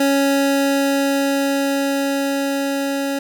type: tone with level ramp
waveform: 25% pulse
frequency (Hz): 277.2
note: C#4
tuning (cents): 0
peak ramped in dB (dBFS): -10 to -16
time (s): 0-3.19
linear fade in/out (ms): 5
effects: none